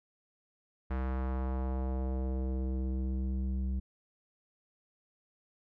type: tone with low-pass filter sweep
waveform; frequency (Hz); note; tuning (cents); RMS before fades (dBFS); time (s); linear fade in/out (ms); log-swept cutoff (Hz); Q
square; 64.9; C2; -13; -33; 0.9-3.8; 10; 1600 to 170; 1.3
effects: none